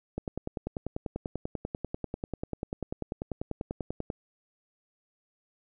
click train, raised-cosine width 2 ms, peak -19 dBFS, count 41, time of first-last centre 0.18-4.102 s, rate 10.2 Hz, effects none

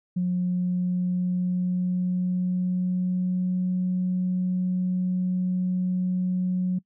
sine tone with pitch glide, 179.8 to 182.73 Hz, F#3 to F#3, -49 to -21 cents, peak -21 dBFS, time 0.16-6.79 s, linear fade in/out 10 ms, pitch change +28 cents, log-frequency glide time 0.54-3.65 s, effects noise-tail reverb RT60 0.1 s tail -23 dB re dry + tanh soft clip ceiling -17 dBFS

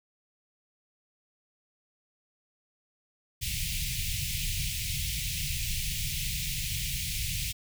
pink band-stop noise, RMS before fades -32 dBFS, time 3.41-7.53 s, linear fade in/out 20 ms, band 160 to 2200 Hz, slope 48 dB/octave, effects none

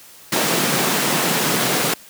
pink high-pass noise, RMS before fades -19 dBFS, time 0.32-1.94 s, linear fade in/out 5 ms, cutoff 140 Hz, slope 48 dB/octave, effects white hiss -44 dBFS RMS until 2.09 s + high-pass 80 Hz 12 dB/octave

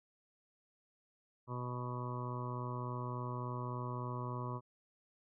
harmonic tone, 123.47 Hz, B2, in tune, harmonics 1 / 2 / 3 / 4 / 5 / 7 / 8 / 9 / 10, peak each -40 / -48 / -48 / -52 / -52 / -55 / -46 / -47 / -56 dBFS, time 1.47-4.61 s, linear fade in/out 50 ms, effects none

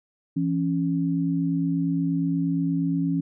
sine tone pair together, 167.8 / 276.3 Hz, E3 / C#4, +31 / -6 cents, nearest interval major sixth, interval 863 cents, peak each -24 dBFS, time 0.36-3.21 s, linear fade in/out 10 ms, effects none

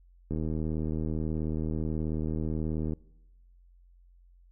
click train, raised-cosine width 3 ms, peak -20 dBFS, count 207, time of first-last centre 0.31-2.934 s, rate 78.5 Hz, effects noise-tail reverb RT60 0.9 s tail -23 dB re dry + added 44 Hz sine -55 dBFS peak until 4.51 s

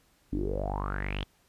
sawtooth tone with low-pass filter sweep, 49 Hz, G1, in tune, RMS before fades -32 dBFS, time 0.32-1.24 s, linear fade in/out 10 ms, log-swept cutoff 270 to 3400 Hz, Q 9, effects pink hiss -66 dBFS RMS until 1.48 s + resampled to 32000 Hz

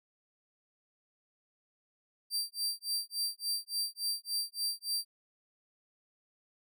sawtooth tone with tremolo, 4699 Hz, D8, in tune, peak -27 dBFS, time 2.3-5.05 s, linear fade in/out 50 ms, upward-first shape sine, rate 3.5 Hz, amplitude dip 100%, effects none

